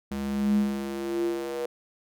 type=tone with high-pass filter sweep; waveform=square; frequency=68.7 Hz; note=C#2; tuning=15 cents flat; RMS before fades=-28 dBFS; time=0.11-1.66 s; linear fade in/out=5 ms; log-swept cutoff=150 to 470 Hz; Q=8.4; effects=none